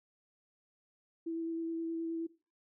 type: tone with vibrato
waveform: sine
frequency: 329.6 Hz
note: E4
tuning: in tune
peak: -34 dBFS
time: 1.26-2.27 s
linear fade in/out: 10 ms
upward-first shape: square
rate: 9.5 Hz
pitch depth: 9 cents each way
effects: noise-tail reverb RT60 0.3 s tail -17 dB re dry